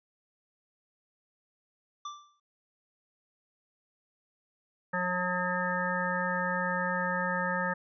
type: tone with exponential decay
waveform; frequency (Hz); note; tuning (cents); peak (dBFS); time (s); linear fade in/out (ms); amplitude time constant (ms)
square; 1174.7; D6; 0; -35; 2.05-2.4; 5; 75
type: harmonic tone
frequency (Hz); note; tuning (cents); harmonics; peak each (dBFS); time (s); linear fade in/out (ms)
180.3; F#3; -45; 1 / 3 / 5 / 7 / 9 / 10; -35 / -35 / -35 / -35 / -35 / -35; 4.93-7.74; 10
effects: resampled to 16000 Hz